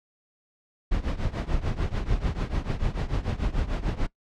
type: noise with tremolo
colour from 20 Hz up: brown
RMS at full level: -23 dBFS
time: 0.91-4.07 s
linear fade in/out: 10 ms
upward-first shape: triangle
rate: 6.8 Hz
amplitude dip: 90%
effects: noise-tail reverb RT60 0.1 s tail -20 dB re dry + low-pass 5000 Hz 12 dB/octave